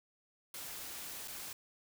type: noise with dropouts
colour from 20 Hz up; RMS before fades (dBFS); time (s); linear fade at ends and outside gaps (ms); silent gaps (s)
white; -45; 0.54-1.53; 2; 1.276-1.281
effects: none